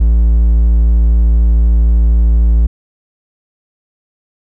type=tone; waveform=triangle; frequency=56.5 Hz; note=A1; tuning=47 cents sharp; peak=-4 dBFS; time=0-2.67 s; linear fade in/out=10 ms; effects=none